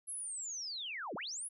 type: linear two-way sweep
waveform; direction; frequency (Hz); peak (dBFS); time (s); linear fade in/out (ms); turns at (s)
sine; down then up; 11100 to 155.56 to 11100; -39; 0.07-1.49; 20; 1.15
effects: none